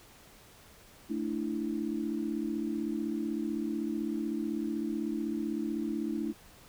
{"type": "chord", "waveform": "sine", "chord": "A suspended fourth", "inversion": "none", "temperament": "equal", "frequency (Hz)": [220, 293.7, 329.6], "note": ["A3", "D4", "E4"], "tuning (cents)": [0, 0, 0], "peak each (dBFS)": [-35, -35, -35], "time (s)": [1.09, 6.33], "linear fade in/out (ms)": 20, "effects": ["pink hiss -56 dBFS RMS until 6.68 s"]}